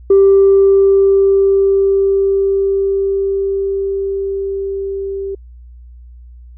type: tone with level ramp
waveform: sine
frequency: 392 Hz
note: G4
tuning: in tune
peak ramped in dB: -3 to -19 dBFS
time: 0.1-5.35 s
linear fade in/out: 5 ms
effects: tanh soft clip ceiling -2 dBFS + added 60 Hz sine -34 dBFS peak until 6.57 s